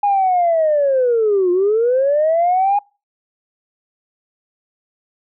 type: linear two-way sweep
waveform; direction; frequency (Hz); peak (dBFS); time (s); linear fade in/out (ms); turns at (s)
sine; down then up; 825 to 349.2 to 825; -11; 0.03-2.79; 5; 1.51
effects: noise-tail reverb RT60 0.3 s tail -26 dB re dry + tanh soft clip ceiling -8 dBFS